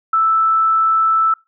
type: tone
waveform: sine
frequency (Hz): 1318.5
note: E6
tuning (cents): 0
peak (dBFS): -11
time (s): 0.13-1.34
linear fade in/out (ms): 5
effects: noise-tail reverb RT60 0.2 s tail -22 dB re dry